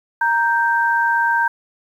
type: tone pair together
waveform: sine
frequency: 932.3 / 1567.9 Hz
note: A#5 / G6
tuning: 0 / 0 cents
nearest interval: major sixth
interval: 900 cents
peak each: -17 dBFS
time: 0.21-1.48 s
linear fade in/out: 5 ms
effects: 8-bit